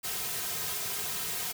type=noise with comb filter; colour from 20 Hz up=white; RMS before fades=-34 dBFS; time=0.03-1.53 s; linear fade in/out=20 ms; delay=3.5 ms; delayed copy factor=-0.95; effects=none